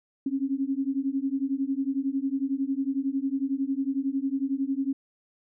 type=beating tone pair; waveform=sine; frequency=266.5 / 277.5 Hz; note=C4 / C#4; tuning=+32 / +2 cents; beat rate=11 Hz; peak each=-28 / -28 dBFS; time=0.26-4.93 s; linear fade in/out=5 ms; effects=none